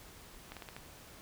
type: slowing click train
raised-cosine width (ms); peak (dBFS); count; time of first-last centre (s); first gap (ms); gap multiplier
0.3; -29; 5; 0.52-0.765; 47; 1.18
effects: pink hiss -54 dBFS RMS until 1.21 s